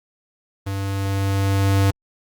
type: tone with level ramp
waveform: square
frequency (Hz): 98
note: G2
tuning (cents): 0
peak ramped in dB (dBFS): -24 to -14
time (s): 0.66-1.91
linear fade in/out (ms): 10
effects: Opus 32 kbps